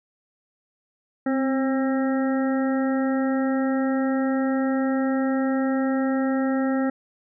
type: harmonic tone with a mistuned harmonic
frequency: 268 Hz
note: C4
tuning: 42 cents sharp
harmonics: 1 / 2 / 3 / 5 / 6 / 7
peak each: -21 / -28 / -33 / -35 / -40 / -37 dBFS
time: 1.26-6.9 s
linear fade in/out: 5 ms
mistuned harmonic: 1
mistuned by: -30 cents
effects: none